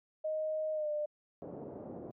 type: tone with pitch glide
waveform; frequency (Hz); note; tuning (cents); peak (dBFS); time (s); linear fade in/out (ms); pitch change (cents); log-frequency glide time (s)
sine; 623 to 599; D#5 to D5; +2 to +34; -32; 0.24-1.06; 10; -68; 0.73-0.89
type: low-pass noise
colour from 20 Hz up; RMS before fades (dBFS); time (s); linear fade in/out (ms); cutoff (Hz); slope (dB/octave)
white; -44; 1.42-2.11; 0; 570; 24
effects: high-pass 150 Hz 12 dB/octave